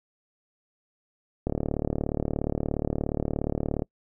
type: click train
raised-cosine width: 2 ms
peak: -13 dBFS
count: 88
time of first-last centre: 1.47-3.821 s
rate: 37 Hz
effects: noise-tail reverb RT60 0.1 s tail -26 dB re dry